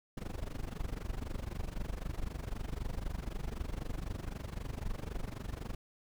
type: noise with amplitude modulation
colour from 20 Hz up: brown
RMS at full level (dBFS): -35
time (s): 0.17-5.75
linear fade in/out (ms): 5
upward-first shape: sine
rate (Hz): 23.9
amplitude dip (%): 90
effects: none